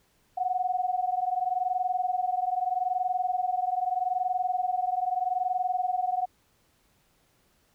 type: tone pair together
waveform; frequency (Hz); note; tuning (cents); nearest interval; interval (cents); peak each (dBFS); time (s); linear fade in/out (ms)
sine; 724 / 744.8; F#5 / F#5; -38 / +11; unison; 49; -28; 0.37-6.26; 10
effects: pink hiss -67 dBFS RMS until 7.74 s